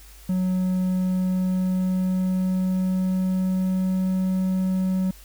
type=tone with pitch glide; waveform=triangle; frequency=184.6 to 187.07 Hz; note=F#3 to F#3; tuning=-4 to +19 cents; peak=-18 dBFS; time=0.29-5.11 s; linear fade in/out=5 ms; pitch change=+23 cents; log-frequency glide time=0.87-4.24 s; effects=added 50 Hz sine -45 dBFS peak until 5.24 s + white hiss -50 dBFS RMS until 5.24 s